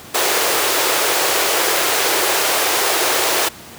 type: high-pass noise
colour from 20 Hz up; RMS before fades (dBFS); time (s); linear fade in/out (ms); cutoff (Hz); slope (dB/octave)
pink; -17; 0.14-3.49; 10; 350; 48
effects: pink hiss -37 dBFS RMS until 3.78 s + high-pass 100 Hz 12 dB/octave